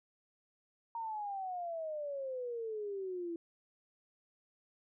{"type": "exponential sweep", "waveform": "sine", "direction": "down", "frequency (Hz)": [934, 332], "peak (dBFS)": -37, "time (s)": [0.95, 3.36], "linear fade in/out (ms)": 2, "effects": []}